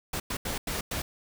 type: noise bursts at uneven times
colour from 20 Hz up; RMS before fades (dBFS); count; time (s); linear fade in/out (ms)
pink; -32; 5; 0.13-0.2 / 0.3-0.37 / 0.45-0.58 / 0.67-0.81 / 0.91-1.02; 5
effects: none